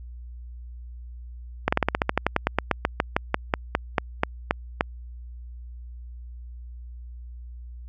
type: slowing click train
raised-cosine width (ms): 0.5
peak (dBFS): -4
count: 24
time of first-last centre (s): 1.68-4.809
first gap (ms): 45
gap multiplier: 1.09
effects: added 60 Hz sine -37 dBFS peak until 7.88 s